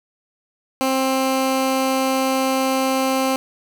15% pulse tone, 264.2 Hz, C4, 17 cents sharp, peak -11 dBFS, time 0.81-3.36 s, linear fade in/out 0 ms, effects none

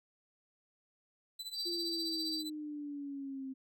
40% pulse tone with tremolo, 3996 Hz, B7, 20 cents sharp, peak -37 dBFS, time 1.39-2.5 s, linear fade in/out 5 ms, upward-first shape triangle, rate 15 Hz, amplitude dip 90%
sine tone, 4657 Hz, D8, 15 cents flat, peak -36 dBFS, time 1.53-2.43 s, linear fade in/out 50 ms
sine exponential sweep, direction down, 347.3 to 263 Hz, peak -39 dBFS, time 1.65-3.54 s, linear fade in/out 20 ms
effects none

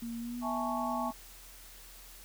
sine tone with pitch glide, 233.1 to 243.7 Hz, A#3 to B3, 0 to -23 cents, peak -36 dBFS, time 0.02-1.11 s, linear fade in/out 5 ms, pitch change +77 cents, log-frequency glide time 0.19-0.38 s
sine chord, A major seventh, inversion second, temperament equal, 659.3 / 830.6 / 880 / 1108.7 Hz, E5 / G#5 / A5 / C#6, 0 / 0 / 0 / 0 cents, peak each -38 / -38 / -38 / -37 dBFS, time 0.41-1.13 s, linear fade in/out 50 ms
effects added 41 Hz sine -54 dBFS peak until 2.24 s + white hiss -53 dBFS RMS until 2.24 s

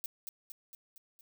violet noise with echo, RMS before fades -38 dBFS, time 0.04-0.06 s, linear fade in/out 0 ms, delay 230 ms, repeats 5, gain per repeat -4 dB, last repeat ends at 1.21 s, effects none

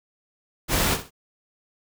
pink noise with echo, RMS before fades -22 dBFS, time 0.68-0.98 s, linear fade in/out 50 ms, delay 64 ms, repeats 2, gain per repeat -12 dB, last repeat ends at 1.108 s, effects none

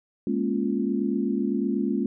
sine chord, Bb minor seventh, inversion third, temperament equal with one note detuned, 207.7 / 235.7 / 277.2 / 349.2 Hz, Ab3 / Bb3 / Db4 / F4, 0 / +19 / 0 / 0 cents, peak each -27 / -28 / -28 / -30 dBFS, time 0.27-2.06 s, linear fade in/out 2 ms, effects none

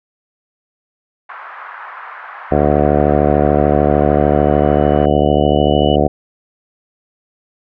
pink band-pass noise, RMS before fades -32 dBFS, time 1.29-5.06 s, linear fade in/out 5 ms, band 930 to 1600 Hz, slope 24 dB/octave
harmonic tone, 73.42 Hz, D2, in tune, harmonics 1 / 2 / 3 / 4 / 5 / 6 / 7 / 8 / 9 / 10, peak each -19 / -19 / -19 / -19 / -19 / -19 / -19 / -19 / -19 / -19 dBFS, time 2.51-6.08 s, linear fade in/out 10 ms
sine tone with exponential growth, 2957 Hz, F#7, 2 cents flat, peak -23 dBFS, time 3.66-5.96 s, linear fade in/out 5 ms, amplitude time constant 500 ms
effects none

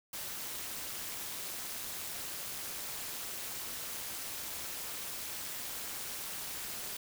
white noise with amplitude modulation, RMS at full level -38 dBFS, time 0.13-6.97 s, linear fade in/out 5 ms, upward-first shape sine, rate 216 Hz, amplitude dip 65%, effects none

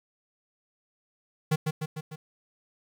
square tone with echo, 155.56 Hz, D#3, in tune, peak -22 dBFS, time 1.51-1.56 s, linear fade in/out 10 ms, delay 150 ms, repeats 4, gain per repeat -4 dB, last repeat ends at 2.16 s, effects 10-bit

